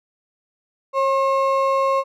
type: ring-modulated tone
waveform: triangle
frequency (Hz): 808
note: G#5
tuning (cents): -48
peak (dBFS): -11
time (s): 0.93-2.04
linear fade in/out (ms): 50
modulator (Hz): 266
effects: none